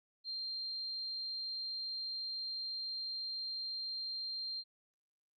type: tone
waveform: sine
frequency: 4178 Hz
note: C8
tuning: 3 cents flat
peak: -38 dBFS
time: 0.24-4.64 s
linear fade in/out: 50 ms
effects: Opus 48 kbps